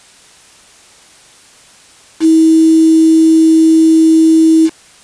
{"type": "tone with quantisation", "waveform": "sine", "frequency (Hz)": 321.3, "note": "E4", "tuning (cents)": -44, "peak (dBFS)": -4, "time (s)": [2.2, 4.7], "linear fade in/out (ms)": 50, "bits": 4, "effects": ["white hiss -42 dBFS RMS until 5.03 s", "resampled to 22050 Hz"]}